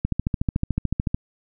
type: click train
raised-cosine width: 5 ms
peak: -9 dBFS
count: 16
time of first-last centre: 0.05-1.145 s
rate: 13.7 Hz
effects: none